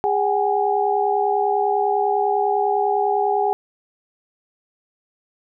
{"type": "tone cluster", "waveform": "sine", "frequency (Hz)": [409.8, 755, 825], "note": ["G#4", "F#5", "G#5"], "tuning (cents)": [-23, 35, -12], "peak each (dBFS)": -21, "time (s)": [0.04, 3.53], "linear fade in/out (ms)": 0, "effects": []}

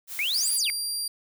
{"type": "noise", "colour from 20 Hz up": "blue", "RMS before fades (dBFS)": -36, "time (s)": [0.07, 0.6], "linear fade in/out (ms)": 50}
{"type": "exponential two-way sweep", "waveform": "sine", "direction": "up then down", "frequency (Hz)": [2093, 11470, 2093], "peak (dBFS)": -24, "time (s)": [0.19, 0.7], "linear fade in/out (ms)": 0, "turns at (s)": 0.55}
{"type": "tone", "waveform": "25% pulse", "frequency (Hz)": 4750, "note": "D8", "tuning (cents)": 19, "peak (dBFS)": -23, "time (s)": [0.34, 1.08], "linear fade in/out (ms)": 5}
{"effects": []}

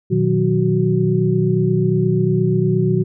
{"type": "tone cluster", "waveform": "sine", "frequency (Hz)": [121.1, 155.2, 183.7, 371.1], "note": ["B2", "D#3", "F#3", "F#4"], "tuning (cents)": [-34, -4, -12, 5], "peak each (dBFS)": -19, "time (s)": [0.1, 3.04], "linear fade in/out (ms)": 20, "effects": []}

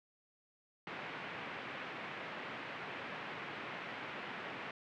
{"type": "band-pass noise", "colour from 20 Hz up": "white", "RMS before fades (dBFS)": -45, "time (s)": [0.87, 4.71], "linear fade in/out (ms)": 2, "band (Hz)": [120, 2500], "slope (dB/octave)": 24, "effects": []}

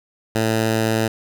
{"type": "tone", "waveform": "10% pulse", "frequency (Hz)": 111.5, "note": "A2", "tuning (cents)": 23, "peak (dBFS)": -9, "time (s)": [0.35, 1.08], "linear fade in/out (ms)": 5, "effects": []}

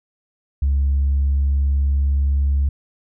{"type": "tone with pitch glide", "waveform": "sine", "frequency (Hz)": [69.3, 69.82], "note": ["C#2", "C#2"], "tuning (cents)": [0, 13], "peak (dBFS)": -13, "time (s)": [0.62, 2.69], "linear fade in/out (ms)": 5, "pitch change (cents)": 13, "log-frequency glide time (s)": [0.75, 2.47], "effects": ["tanh soft clip ceiling -12 dBFS"]}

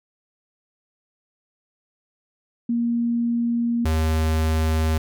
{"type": "tone pair in turn", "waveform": ["sine", "square"], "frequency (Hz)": [235.4, 79.31], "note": ["A#3", "D#2"], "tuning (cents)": [17, 34], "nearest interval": "octave + perfect fifth", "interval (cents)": 1883, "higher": "first", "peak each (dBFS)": -19, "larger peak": "neither", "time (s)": [[2.69, 3.85], [3.85, 4.98]], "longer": "first", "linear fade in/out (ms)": 5, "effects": []}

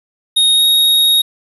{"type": "tone with pitch glide", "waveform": "square", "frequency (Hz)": [3729, 3755], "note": ["A#7", "A#7"], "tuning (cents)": [0, 12], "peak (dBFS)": -9, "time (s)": [0.36, 1.22], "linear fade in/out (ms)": 10, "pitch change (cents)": 12, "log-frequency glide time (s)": [0.53, 0.63], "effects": ["7-bit"]}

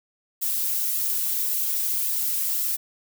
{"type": "noise with flanger", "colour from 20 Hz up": "violet", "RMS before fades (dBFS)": -25, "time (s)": [0.41, 2.77], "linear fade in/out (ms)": 20, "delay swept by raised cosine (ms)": [1.5, 4.3], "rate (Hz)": 1.8, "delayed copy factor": 1, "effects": []}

